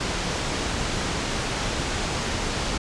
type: low-pass noise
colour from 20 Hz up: pink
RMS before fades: -27 dBFS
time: 0-2.78 s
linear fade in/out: 10 ms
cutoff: 7500 Hz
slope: 24 dB/octave
effects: resampled to 24000 Hz